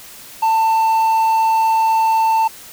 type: tone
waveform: triangle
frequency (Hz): 892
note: A5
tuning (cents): +23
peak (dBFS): -10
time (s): 0.42-2.48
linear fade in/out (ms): 10
effects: white hiss -38 dBFS RMS until 2.72 s